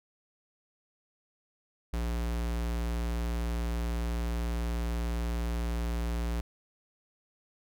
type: tone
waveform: square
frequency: 58.27 Hz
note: A#1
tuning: in tune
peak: -30 dBFS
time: 1.93-6.41 s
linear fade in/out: 5 ms
effects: none